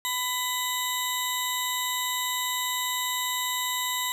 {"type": "tone pair together", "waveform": "20% pulse", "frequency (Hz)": [1000, 3775], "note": ["B5", "A#7"], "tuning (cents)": [21, 21], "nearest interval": "octave + major seventh", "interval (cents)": 2300, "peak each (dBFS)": -24, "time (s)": [0.05, 4.12], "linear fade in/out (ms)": 0, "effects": []}